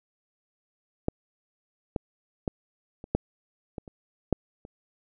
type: clicks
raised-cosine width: 2 ms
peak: -11 / -14 / -14 / -27 / -9 / -21 / -30 / -8 / -30 dBFS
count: 9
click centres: 1.084 / 1.962 / 2.478 / 3.041 / 3.15 / 3.782 / 3.878 / 4.327 / 4.651 s
effects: none